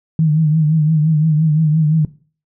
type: tone with vibrato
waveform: sine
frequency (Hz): 155.56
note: D#3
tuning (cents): 0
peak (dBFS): -10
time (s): 0.19-2.05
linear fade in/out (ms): 2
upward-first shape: triangle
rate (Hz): 5.8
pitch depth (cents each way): 77
effects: noise-tail reverb RT60 0.4 s tail -18 dB re dry